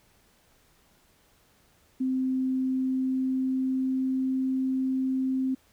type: tone with pitch glide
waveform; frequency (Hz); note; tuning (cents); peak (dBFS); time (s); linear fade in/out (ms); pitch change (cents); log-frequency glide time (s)
sine; 260 to 262; C4 to C4; -11 to +2; -24; 2-5.55; 10; +13; 2.13-4.48
effects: pink hiss -63 dBFS RMS until 5.72 s